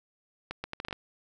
accelerating click train, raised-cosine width 0.3 ms, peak -19 dBFS, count 8, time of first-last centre 0.51-0.928 s, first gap 130 ms, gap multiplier 0.72, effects none

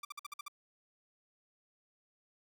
sawtooth tone bursts, 1178 Hz, D6, 5 cents sharp, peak -37 dBFS, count 7, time 0.03-0.482 s, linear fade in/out 5 ms, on 20 ms, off 52 ms, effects none

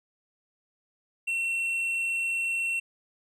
sine tone with tanh clipping, 2714 Hz, E7, 50 cents sharp, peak -27 dBFS, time 1.27-2.8 s, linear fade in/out 10 ms, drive 5 dB, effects none

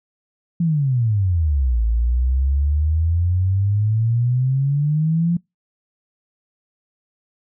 sine exponential two-way sweep, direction down then up, 174.61 to 55 to 174.61 Hz, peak -15 dBFS, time 0.6-5.37 s, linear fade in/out 5 ms, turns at 1.83 s, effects noise-tail reverb RT60 0.2 s tail -26 dB re dry

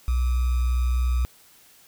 sine tone with sample-and-hold, 61.74 Hz, B1, in tune, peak -19 dBFS, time 0.08-1.25 s, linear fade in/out 0 ms, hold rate 1225 Hz, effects white hiss -54 dBFS RMS until 1.87 s

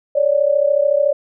sine tone pair together, 557.2 / 591 Hz, C#5 / D5, +9 / +11 cents, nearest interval minor second, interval 102 cents, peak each -15 dBFS, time 0.15-1.13 s, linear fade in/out 10 ms, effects none

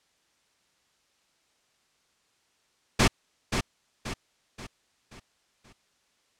pink noise with echo, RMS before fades -19 dBFS, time 2.99-3.08 s, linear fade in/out 10 ms, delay 530 ms, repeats 5, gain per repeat -7 dB, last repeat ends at 5.73 s, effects white hiss -69 dBFS RMS until 6.39 s + low-pass 7000 Hz 12 dB/octave

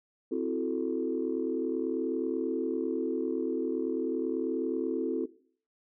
sine chord, F# half-diminished seventh, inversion second, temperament equal, 261.6 / 329.6 / 370 / 440 Hz, C4 / E4 / F#4 / A4, 0 / 0 / 0 / 0 cents, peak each -33 dBFS, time 0.31-5.26 s, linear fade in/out 10 ms, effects noise-tail reverb RT60 0.5 s tail -18 dB re dry + tanh soft clip ceiling -18 dBFS

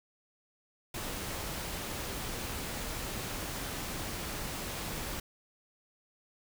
pink noise, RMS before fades -38 dBFS, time 0.94-5.2 s, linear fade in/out 5 ms, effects none

